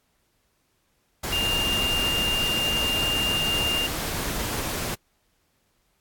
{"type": "tone in noise", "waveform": "sine", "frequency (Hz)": 2803, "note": "F7", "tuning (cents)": 6, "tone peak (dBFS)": -23, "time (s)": [1.32, 3.87], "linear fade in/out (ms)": 10, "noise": "pink", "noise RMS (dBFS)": -29, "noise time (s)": [1.23, 4.95], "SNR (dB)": 3, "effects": ["pink hiss -69 dBFS RMS until 6 s", "AAC 64 kbps"]}